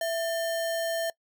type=tone with sample-and-hold; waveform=sine; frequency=663 Hz; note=E5; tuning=10 cents sharp; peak=-26 dBFS; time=0.01-1.1 s; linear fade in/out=2 ms; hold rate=2450 Hz; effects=noise-tail reverb RT60 0.1 s tail -23 dB re dry